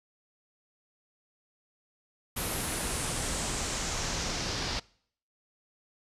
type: noise with low-pass filter sweep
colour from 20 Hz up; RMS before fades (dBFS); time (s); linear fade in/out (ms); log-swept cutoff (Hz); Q
pink; -33; 2.36-4.8; 10; 12000 to 4900; 2.5
effects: noise-tail reverb RT60 0.6 s tail -24 dB re dry + resampled to 32000 Hz